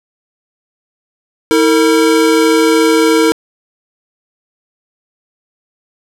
square tone pair together, 322.5 / 456.1 Hz, E4 / A#4, -38 / -38 cents, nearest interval tritone, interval 600 cents, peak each -11 dBFS, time 1.51-3.32 s, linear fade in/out 0 ms, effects low-pass 12000 Hz 12 dB/octave

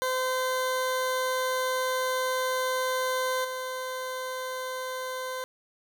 20% pulse tone with level steps, 514 Hz, C5, 31 cents flat, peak -21 / -27 dBFS, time 0.02-5.44 s, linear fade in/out 0 ms, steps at 3.44 s, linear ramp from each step 10 ms, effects none

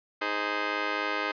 10% pulse chord, Ab major, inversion second, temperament just, 311.5 / 415.3 / 519.1 Hz, Eb4 / Ab4 / C5, +2 / 0 / -14 cents, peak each -25 dBFS, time 0.21-1.32 s, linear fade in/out 10 ms, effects resampled to 11025 Hz

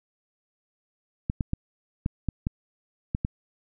clicks, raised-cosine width 5 ms, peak -13 dBFS, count 8, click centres 1.299 / 1.408 / 1.534 / 2.061 / 2.287 / 2.469 / 3.149 / 3.249 s, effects none

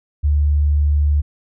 sine tone, 73.42 Hz, D2, in tune, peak -12 dBFS, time 0.23-1.22 s, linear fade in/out 20 ms, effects none

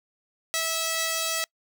5% pulse tone pair together, 651.4 / 1952 Hz, E5 / B6, -21 / -21 cents, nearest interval octave + perfect fifth, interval 1900 cents, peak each -15 / -23 dBFS, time 0.54-1.44 s, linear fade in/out 0 ms, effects noise-tail reverb RT60 0.1 s tail -26 dB re dry

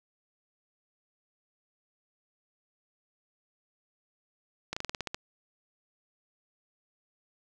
slowing click train, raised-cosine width 0.2 ms, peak -16 dBFS, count 9, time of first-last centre 4.73-5.145 s, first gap 35 ms, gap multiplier 1.11, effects none

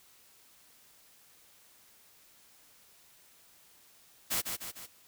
white noise with echo, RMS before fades -31 dBFS, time 4.3-4.42 s, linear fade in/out 20 ms, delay 150 ms, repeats 3, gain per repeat -5 dB, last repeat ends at 4.87 s, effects white hiss -61 dBFS RMS until 5.07 s

